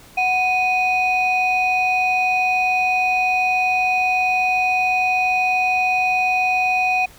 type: tone pair together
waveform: sine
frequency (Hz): 740 / 2487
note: F#5 / D#7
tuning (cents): 0 / -1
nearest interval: octave + major sixth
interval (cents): 2099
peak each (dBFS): -17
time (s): 0.17-7.06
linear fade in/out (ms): 10
effects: tanh soft clip ceiling -11 dBFS + pink hiss -46 dBFS RMS until 7.18 s